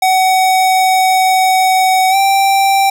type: tone with pitch glide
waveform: square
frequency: 751 to 782.9 Hz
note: F#5 to G5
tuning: +26 to -2 cents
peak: -9 dBFS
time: 0.02-2.9 s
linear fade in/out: 5 ms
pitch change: +72 cents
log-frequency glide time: 2.1-2.16 s
effects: none